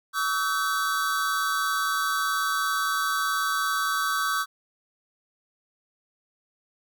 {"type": "tone cluster", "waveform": "square", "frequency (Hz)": [1135, 1293, 1532], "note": ["C#6", "E6", "G6"], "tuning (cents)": [41, -34, -40], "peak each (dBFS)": -29, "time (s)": [0.13, 4.46], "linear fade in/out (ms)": 50, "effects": []}